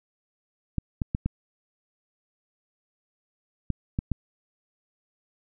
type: clicks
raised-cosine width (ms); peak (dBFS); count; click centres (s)
5; -13; 7; 0.783 / 1.018 / 1.149 / 1.26 / 3.703 / 3.989 / 4.117
effects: none